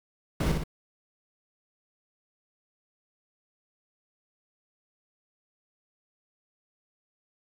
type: noise with echo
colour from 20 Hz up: brown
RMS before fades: -26 dBFS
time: 0.4-0.52 s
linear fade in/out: 5 ms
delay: 59 ms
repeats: 2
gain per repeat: -4 dB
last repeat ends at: 0.638 s
effects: none